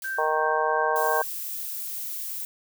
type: noise with exponential decay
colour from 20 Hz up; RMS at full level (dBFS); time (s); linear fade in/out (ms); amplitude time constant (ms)
blue; -37; 0.02-0.58; 2; 120
type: tone with tremolo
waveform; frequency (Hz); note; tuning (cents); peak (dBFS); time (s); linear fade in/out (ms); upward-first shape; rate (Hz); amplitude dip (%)
sine; 1568; G6; 0; -27; 0.04-1.23; 5; triangle; 2.9; 40
type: harmonic tone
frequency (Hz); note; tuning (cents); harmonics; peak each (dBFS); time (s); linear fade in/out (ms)
155.56; D#3; 0; 3 / 4 / 5 / 6 / 7; -28 / -28 / -28 / -28 / -28; 0.18-1.22; 5
type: noise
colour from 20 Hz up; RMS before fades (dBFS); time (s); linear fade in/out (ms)
violet; -33; 0.96-2.45; 0
effects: none